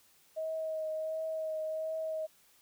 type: tone with vibrato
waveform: sine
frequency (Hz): 633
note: D#5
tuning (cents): +30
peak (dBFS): -33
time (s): 0.36-2.27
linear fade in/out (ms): 20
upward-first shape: triangle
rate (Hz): 1.4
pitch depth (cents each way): 20
effects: white hiss -65 dBFS RMS until 2.61 s